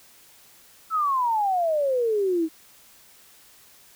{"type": "exponential sweep", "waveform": "sine", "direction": "down", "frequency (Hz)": [1333, 311.1], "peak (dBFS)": -20, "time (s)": [0.9, 2.49], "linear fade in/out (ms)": 50, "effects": ["white hiss -53 dBFS RMS until 3.95 s"]}